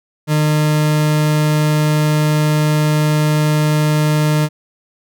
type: tone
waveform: 40% pulse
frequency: 151.9 Hz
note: D#3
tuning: 41 cents flat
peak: -11 dBFS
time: 0.27-4.49 s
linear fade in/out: 50 ms
effects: none